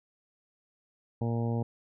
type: harmonic tone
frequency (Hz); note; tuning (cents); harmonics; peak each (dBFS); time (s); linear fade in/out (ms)
116.54; A#2; 0; 1 / 2 / 3 / 4 / 5 / 6 / 7 / 8; -29 / -33 / -41 / -38 / -43 / -47 / -43 / -50; 1.21-1.63; 5
effects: none